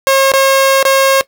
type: tone with dropouts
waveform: sawtooth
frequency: 540 Hz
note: C#5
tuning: 45 cents flat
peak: -3 dBFS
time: 0.07-1.21 s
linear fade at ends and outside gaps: 0 ms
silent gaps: 0.318-0.337 / 0.828-0.852 s
effects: noise-tail reverb RT60 0.1 s tail -18 dB re dry